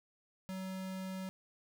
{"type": "tone", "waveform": "square", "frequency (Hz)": 188.6, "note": "F#3", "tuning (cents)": 33, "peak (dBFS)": -40, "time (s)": [0.49, 1.29], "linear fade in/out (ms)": 0, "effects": []}